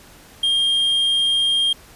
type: tone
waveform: triangle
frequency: 3215 Hz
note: G7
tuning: 43 cents sharp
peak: -14 dBFS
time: 0.43-1.73 s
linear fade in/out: 5 ms
effects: pink hiss -46 dBFS RMS until 1.95 s + resampled to 32000 Hz